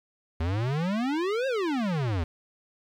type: exponential two-way sweep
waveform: square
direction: up then down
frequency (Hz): 77.78 to 550 to 77.78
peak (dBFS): -26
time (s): 0.4-2.24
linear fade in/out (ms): 5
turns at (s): 1.47
effects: low-pass 4000 Hz 12 dB/octave + 9-bit